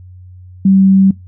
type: tone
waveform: sine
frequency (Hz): 192.7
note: G3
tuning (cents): -29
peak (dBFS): -5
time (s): 0.65-1.11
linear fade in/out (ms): 5
effects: noise-tail reverb RT60 0.2 s tail -22 dB re dry + added 91 Hz sine -33 dBFS peak until 1.27 s